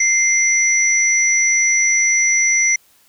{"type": "tone pair together", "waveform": "sine", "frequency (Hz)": [2093, 5899], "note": ["C7", "F#8"], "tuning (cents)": [0, -6], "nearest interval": "octave + tritone", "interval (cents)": 1794, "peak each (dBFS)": -15, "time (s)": [0, 2.76], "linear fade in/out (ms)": 5, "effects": ["white hiss -54 dBFS RMS until 3.08 s"]}